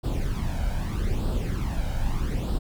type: noise with flanger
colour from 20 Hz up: brown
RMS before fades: -26 dBFS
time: 0.03-2.59 s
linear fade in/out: 20 ms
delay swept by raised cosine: 0.23 to 1.33 ms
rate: 0.8 Hz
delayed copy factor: +0.65
effects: none